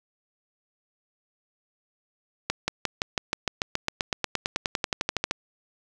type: accelerating click train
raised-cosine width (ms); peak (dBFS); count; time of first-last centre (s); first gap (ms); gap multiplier
0.2; -7; 25; 2.5-5.311; 180; 0.96
effects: none